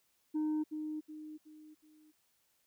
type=tone with echo; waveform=sine; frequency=307.3 Hz; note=D#4; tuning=21 cents flat; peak=-28 dBFS; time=0.34-0.64 s; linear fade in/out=20 ms; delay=370 ms; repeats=4; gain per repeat=-8 dB; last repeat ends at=2.12 s; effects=tanh soft clip ceiling -30 dBFS + white hiss -75 dBFS RMS until 2.66 s